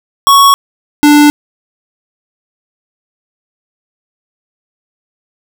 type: tone pair in turn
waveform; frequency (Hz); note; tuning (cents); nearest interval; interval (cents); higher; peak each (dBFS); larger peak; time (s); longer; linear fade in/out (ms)
square; 1112 / 294.5; C#6 / D4; +5 / +5; octave + major seventh; 2300; first; -3; neither; 0.27-0.54 / 1.03-1.3; neither; 0
effects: none